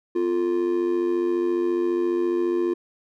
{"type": "tone with amplitude modulation", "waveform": "triangle", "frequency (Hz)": 349.2, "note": "F4", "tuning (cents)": 0, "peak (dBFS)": -15, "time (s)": [0.15, 2.74], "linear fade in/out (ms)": 10, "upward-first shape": "sine", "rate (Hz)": 94.6, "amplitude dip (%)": 70, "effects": []}